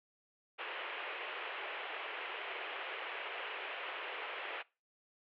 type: band-pass noise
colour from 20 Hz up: white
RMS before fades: -43 dBFS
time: 0.58-4.63 s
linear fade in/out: 20 ms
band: 370 to 3000 Hz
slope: 48 dB/octave
effects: noise-tail reverb RT60 0.3 s tail -23 dB re dry